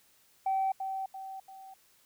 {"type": "tone with echo", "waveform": "sine", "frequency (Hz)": 770, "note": "G5", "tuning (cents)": -31, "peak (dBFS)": -25, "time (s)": [0.46, 0.72], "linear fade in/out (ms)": 5, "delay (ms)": 340, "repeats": 3, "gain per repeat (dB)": -7, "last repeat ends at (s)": 1.74, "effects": ["tanh soft clip ceiling -23 dBFS", "white hiss -65 dBFS RMS until 2.05 s"]}